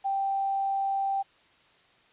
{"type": "tone with quantisation", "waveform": "sine", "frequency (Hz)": 784, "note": "G5", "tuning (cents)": 0, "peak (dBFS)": -25, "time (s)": [0.04, 1.23], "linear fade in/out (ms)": 20, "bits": 9, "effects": ["white hiss -61 dBFS RMS until 2.12 s", "resampled to 8000 Hz"]}